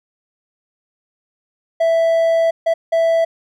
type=tone bursts at uneven times; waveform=triangle; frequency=660 Hz; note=E5; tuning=2 cents sharp; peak=-10 dBFS; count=3; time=1.8-2.51 / 2.66-2.74 / 2.92-3.25 s; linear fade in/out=10 ms; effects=none